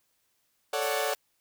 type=chord; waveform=sawtooth; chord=D major seventh; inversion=second; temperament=equal; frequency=440 / 554.4 / 587.3 / 740 Hz; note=A4 / C#5 / D5 / F#5; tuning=0 / 0 / 0 / 0 cents; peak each=-29 dBFS; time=0.73-1.14 s; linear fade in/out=5 ms
type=high-pass noise; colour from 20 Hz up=white; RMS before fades=-40 dBFS; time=0.82-1.15 s; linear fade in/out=2 ms; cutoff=300 Hz; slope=48 dB/octave
effects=white hiss -73 dBFS RMS until 1.4 s